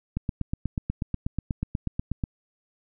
click train, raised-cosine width 5 ms, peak -14 dBFS, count 18, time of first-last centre 0.17-2.238 s, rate 8.22 Hz, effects none

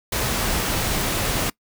pink noise, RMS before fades -23 dBFS, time 0.12-1.5 s, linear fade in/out 5 ms, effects noise-tail reverb RT60 0.1 s tail -23 dB re dry

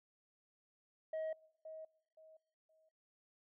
sine tone with echo, 634 Hz, D#5, 32 cents sharp, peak -35 dBFS, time 1.13-1.33 s, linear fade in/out 5 ms, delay 520 ms, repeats 3, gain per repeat -12 dB, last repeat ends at 2.89 s, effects noise-tail reverb RT60 0.9 s tail -24 dB re dry + tanh soft clip ceiling -37 dBFS

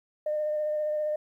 sine tone with vibrato, 606 Hz, D#5, 46 cents flat, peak -25 dBFS, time 0.26-1.16 s, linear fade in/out 5 ms, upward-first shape sine, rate 15 Hz, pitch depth 15 cents each way, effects tanh soft clip ceiling -21 dBFS + 11-bit

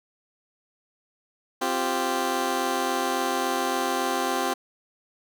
15% pulse chord, C suspended fourth, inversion none, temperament just, 261.6 / 348.8 / 392.4 Hz, C4 / F4 / G4, 0 / -2 / +2 cents, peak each -23 dBFS, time 1.61-4.54 s, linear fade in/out 10 ms, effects none

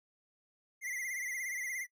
square tone with vibrato, 2040 Hz, C7, 44 cents flat, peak -37 dBFS, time 0.81-1.87 s, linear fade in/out 50 ms, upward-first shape sine, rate 17 Hz, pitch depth 82 cents each way, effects noise-tail reverb RT60 0.1 s tail -21 dB re dry

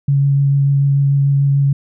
sine tone with vibrato, 139.7 Hz, C#3, 14 cents sharp, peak -10 dBFS, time 0.08-1.73 s, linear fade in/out 5 ms, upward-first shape sine, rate 6.8 Hz, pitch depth 10 cents each way, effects none

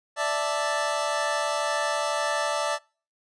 25% pulse chord, D suspended second, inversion none, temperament equal, 587.3 / 659.3 / 880 Hz, D5 / E5 / A5, 0 / 0 / 0 cents, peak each -24 / -26 / -26 dBFS, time 0.16-2.79 s, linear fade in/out 50 ms, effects noise-tail reverb RT60 0.4 s tail -26 dB re dry + resampled to 22050 Hz

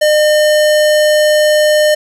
square tone, 606 Hz, D#5, 46 cents flat, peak -8 dBFS, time 0.01-1.95 s, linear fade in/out 10 ms, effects low-pass 12000 Hz 12 dB/octave + 8-bit

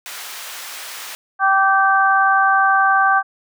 pink high-pass noise, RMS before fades -32 dBFS, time 0.06-1.15 s, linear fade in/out 0 ms, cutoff 1200 Hz, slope 12 dB/octave
harmonic tone, 388.4 Hz, G4, 16 cents flat, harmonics 2 / 3 / 4, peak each -16 / -16 / -16 dBFS, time 1.39-3.23 s, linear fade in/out 50 ms
effects none

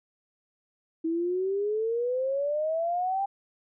sine exponential sweep, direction up, 320.9 to 800 Hz, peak -25 dBFS, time 1.04-3.26 s, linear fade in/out 10 ms, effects none

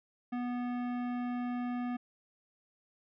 sine tone with hard clipping, 245 Hz, B3, 14 cents flat, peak -35 dBFS, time 0.32-1.97 s, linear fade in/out 10 ms, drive 15 dB, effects resampled to 11025 Hz

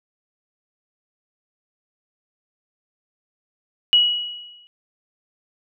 sine tone with exponential decay, 2917 Hz, F#7, 25 cents flat, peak -9 dBFS, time 3.93-4.67 s, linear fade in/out 0 ms, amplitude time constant 160 ms, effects none

